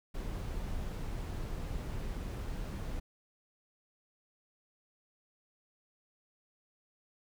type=noise; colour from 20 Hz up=brown; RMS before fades=-38 dBFS; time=0.14-3 s; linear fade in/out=10 ms; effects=none